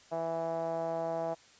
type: tone with low-pass filter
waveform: 5% pulse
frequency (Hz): 164.81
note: E3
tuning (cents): 0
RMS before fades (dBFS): -34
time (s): 0.11-1.35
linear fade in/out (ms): 20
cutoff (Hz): 700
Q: 4.7
effects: white hiss -59 dBFS RMS until 1.59 s + resampled to 16000 Hz